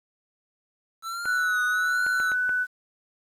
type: tone with vibrato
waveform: square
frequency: 1318.5 Hz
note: E6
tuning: in tune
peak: -31 dBFS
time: 1.02-2.35 s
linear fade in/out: 50 ms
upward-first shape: triangle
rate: 1.2 Hz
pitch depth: 110 cents each way
type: tone with pitch glide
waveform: sine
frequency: 1480 to 1492.9 Hz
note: F#6 to F#6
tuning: 0 to +15 cents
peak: -22 dBFS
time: 1.24-2.67 s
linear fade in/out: 50 ms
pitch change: +15 cents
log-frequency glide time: 1.98-2.12 s
type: clicks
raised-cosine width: 0.5 ms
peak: -22 dBFS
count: 5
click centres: 1.256 / 2.065 / 2.201 / 2.318 / 2.493 s
effects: resampled to 32000 Hz + 9-bit